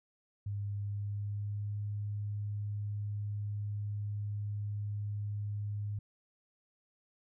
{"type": "tone with pitch glide", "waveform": "sine", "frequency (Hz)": [101.6, 103.38], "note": ["G#2", "G#2"], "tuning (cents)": [-38, -7], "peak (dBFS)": -34, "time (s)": [0.46, 5.99], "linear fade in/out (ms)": 5, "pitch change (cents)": 31, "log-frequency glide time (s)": [0.75, 1.77], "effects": []}